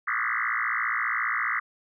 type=tone with frequency modulation; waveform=sine; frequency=1600 Hz; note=G6; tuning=35 cents sharp; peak=-24 dBFS; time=0.07-1.6 s; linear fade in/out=10 ms; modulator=57.4 Hz; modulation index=7.9; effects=none